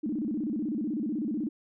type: tone with vibrato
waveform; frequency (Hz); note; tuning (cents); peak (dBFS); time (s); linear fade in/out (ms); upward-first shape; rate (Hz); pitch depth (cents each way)
sine; 260.3; C4; -9; -28; 0.03-1.49; 10; square; 16; 280
effects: none

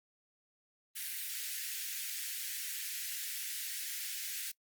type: high-pass noise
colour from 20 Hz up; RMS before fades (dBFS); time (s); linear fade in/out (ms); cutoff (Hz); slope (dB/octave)
white; -40; 0.95-4.52; 20; 1600; 48
effects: noise-tail reverb RT60 0.1 s tail -21 dB re dry + Opus 32 kbps

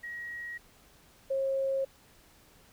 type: tone pair in turn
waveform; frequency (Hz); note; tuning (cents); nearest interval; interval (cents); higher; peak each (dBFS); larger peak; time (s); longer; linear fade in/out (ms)
sine; 1900 / 539.4; A#6 / C#5; +33 / -47; octave + minor seventh; 2180; first; -37 / -27; second; 0.03-0.58 / 1.3-1.85; neither; 10
effects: pink hiss -60 dBFS RMS until 2.72 s

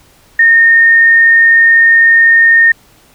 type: tone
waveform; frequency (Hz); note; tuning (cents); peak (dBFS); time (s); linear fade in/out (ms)
sine; 1834; A#6; -29; -3; 0.39-2.72; 5
effects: pink hiss -46 dBFS RMS until 3.14 s

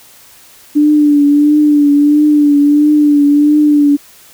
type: tone with vibrato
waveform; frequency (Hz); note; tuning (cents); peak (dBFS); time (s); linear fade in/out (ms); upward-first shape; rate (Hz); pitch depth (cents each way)
sine; 293.7; D4; 0; -5; 0.75-3.97; 20; triangle; 1.5; 45
effects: white hiss -41 dBFS RMS until 4.33 s

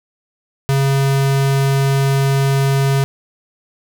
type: tone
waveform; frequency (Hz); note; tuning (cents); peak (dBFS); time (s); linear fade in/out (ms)
square; 137; C#3; -20; -13; 0.69-3.04; 0
effects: none

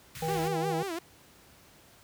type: band-stop noise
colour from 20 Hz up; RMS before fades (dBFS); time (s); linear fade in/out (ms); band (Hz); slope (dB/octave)
pink; -42; 0.15-0.48; 2; 140 to 1400; 24
type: harmonic tone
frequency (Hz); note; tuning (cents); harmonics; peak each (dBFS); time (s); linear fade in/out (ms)
160.4; E3; -47; 1 / 3 / 5; -33 / -33 / -33; 0.22-0.83; 5
type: tone with vibrato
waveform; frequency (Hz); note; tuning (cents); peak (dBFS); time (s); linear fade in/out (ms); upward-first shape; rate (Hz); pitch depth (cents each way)
sawtooth; 359.2; F4; +49; -29; 0.28-0.99; 5; sine; 5.7; 180
effects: pink hiss -57 dBFS RMS until 2.03 s + high-pass 60 Hz 12 dB/octave

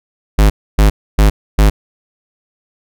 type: tone bursts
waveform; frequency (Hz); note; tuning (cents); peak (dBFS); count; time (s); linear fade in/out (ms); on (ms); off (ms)
square; 51.91; G#1; 0; -6; 4; 0.38-1.7; 10; 120; 280
effects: none

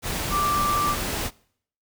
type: tone in noise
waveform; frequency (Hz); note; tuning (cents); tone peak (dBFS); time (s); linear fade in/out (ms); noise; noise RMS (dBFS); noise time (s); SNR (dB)
sine; 1174.7; D6; 0; -21; 0.3-0.96; 50; pink; -28; 0.02-1.31; +4
effects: noise-tail reverb RT60 0.6 s tail -23 dB re dry

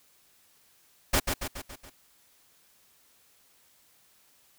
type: noise with echo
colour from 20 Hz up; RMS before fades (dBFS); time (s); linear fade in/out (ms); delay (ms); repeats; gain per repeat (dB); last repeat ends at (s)
pink; -23; 1.13-1.2; 10; 140; 5; -5; 1.9
effects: white hiss -63 dBFS RMS until 4.58 s

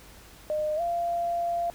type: tone with pitch glide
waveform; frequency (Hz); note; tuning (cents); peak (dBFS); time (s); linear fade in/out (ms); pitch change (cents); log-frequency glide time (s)
sine; 610 to 688.7; D#5 to F5; -34 to -24; -25; 0.5-1.7; 0; +210; 0.76-0.81
effects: added 50 Hz sine -55 dBFS peak until 1.74 s + pink hiss -51 dBFS RMS until 1.74 s

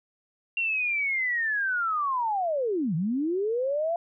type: linear two-way sweep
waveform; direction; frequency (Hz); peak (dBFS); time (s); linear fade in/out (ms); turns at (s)
sine; down then up; 2762 to 150 to 693; -24; 0.57-3.96; 2; 2.95
effects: none

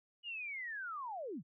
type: linear sweep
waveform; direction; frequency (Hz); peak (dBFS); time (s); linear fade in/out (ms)
sine; down; 2915 to 118; -40; 0.23-1.43; 50
effects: none

